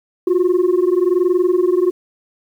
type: tone pair together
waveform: sine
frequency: 349.7 / 370.8 Hz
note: F4 / F#4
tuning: +2 / +4 cents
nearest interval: minor second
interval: 102 cents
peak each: -13 dBFS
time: 0.27-1.91 s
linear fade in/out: 5 ms
effects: tanh soft clip ceiling -9 dBFS + 8-bit